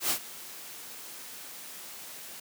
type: noise with ADSR envelope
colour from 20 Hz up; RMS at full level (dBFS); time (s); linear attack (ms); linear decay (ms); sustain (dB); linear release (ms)
white; -26; 0-2.4; 98; 89; -18; 6
effects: high-pass 150 Hz 12 dB/octave